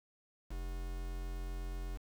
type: tone with quantisation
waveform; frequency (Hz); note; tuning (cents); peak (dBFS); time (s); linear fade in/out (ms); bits
triangle; 44.03; F1; +15; -36; 0.5-1.98; 20; 8
effects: none